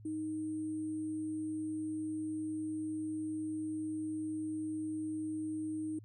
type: tone with sample-and-hold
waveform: sine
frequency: 311.1 Hz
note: D#4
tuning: in tune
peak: -35 dBFS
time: 0.05-5.99 s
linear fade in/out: 5 ms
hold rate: 8820 Hz
effects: added 107 Hz sine -51 dBFS peak until 6.04 s + resampled to 32000 Hz